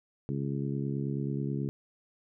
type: harmonic tone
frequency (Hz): 69.3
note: C#2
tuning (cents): 0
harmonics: 2 / 3 / 4 / 5 / 6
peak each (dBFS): -32 / -36 / -38 / -40 / -42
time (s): 0.29-1.69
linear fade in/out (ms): 0
effects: none